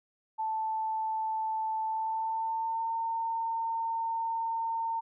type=tone with pitch glide; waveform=sine; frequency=880 to 909.5 Hz; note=A5 to A#5; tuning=0 to -43 cents; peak=-29 dBFS; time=0.38-5.01 s; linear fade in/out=20 ms; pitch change=+57 cents; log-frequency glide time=1.84-2.95 s; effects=none